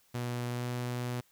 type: tone with pitch glide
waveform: sawtooth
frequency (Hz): 121.5 to 122.7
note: B2 to B2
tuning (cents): -28 to -11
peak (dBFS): -29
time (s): 0.14-1.21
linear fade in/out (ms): 10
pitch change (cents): +17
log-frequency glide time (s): 0.49-0.65
effects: white hiss -67 dBFS RMS until 1.31 s

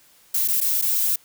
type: noise with dropouts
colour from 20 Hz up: violet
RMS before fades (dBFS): -21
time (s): 0.34-1.16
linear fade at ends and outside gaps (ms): 5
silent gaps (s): 0.478-0.483 / 0.605-0.612 / 0.815-0.822
effects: white hiss -55 dBFS RMS until 1.24 s

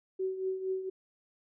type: tone with tremolo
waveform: sine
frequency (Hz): 377.8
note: F#4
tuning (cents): +36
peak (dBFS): -28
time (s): 0.19-0.9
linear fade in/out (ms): 10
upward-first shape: triangle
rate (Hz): 4.3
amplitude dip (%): 70
effects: none

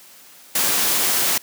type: noise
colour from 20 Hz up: white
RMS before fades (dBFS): -19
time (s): 0.55-1.38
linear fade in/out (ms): 5
effects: white hiss -46 dBFS RMS until 1.42 s + high-pass 150 Hz 12 dB/octave

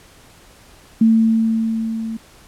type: tone with level ramp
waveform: sine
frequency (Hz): 224.1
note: A3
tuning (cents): +32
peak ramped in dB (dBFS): -8 to -23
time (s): 1.01-2.17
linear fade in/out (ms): 5
effects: pink hiss -47 dBFS RMS until 2.47 s + low-pass 12000 Hz 12 dB/octave

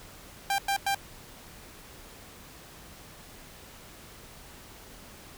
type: tone bursts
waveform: sawtooth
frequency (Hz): 792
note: G5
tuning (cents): +18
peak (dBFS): -21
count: 3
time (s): 0.5-0.947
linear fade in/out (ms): 2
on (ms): 83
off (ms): 99
effects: pink hiss -49 dBFS RMS until 5.37 s

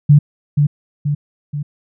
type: tone with echo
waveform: sine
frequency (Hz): 146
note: D3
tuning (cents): -10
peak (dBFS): -4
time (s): 0.09-0.19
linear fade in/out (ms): 10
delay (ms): 480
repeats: 3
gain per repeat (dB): -5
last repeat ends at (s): 1.63
effects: none

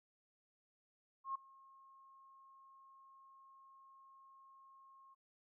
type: tone with ADSR envelope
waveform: sine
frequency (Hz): 1078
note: C#6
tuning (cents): -49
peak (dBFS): -36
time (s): 1.24-5.15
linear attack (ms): 110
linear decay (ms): 8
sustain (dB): -24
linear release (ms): 20
effects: none

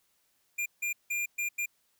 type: tone bursts at uneven times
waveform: square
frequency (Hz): 2400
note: D7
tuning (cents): +37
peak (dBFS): -30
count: 5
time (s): 0.58-0.66 / 0.82-0.93 / 1.1-1.26 / 1.38-1.49 / 1.58-1.66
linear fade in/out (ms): 10
effects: white hiss -72 dBFS RMS until 1.99 s

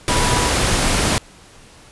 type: tone in noise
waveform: sine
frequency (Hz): 979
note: B5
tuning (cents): -15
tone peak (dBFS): -22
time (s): 0.09-0.49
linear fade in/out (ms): 0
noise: pink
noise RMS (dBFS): -17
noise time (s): 0.08-1.18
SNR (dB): -8
effects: pink hiss -45 dBFS RMS until 1.91 s + resampled to 24000 Hz

